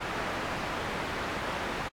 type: low-pass noise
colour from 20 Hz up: white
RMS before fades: -34 dBFS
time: 0-1.89 s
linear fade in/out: 20 ms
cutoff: 1600 Hz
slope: 12 dB/octave
effects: AAC 64 kbps